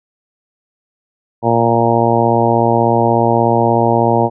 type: harmonic tone with a mistuned harmonic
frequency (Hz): 116.54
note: A#2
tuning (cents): 0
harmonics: 1 / 2 / 3 / 4 / 5 / 6 / 7 / 8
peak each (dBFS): -18 / -18 / -18 / -18 / -18 / -18 / -18 / -18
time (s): 1.42-4.3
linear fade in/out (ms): 50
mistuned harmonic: 1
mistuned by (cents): +23
effects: none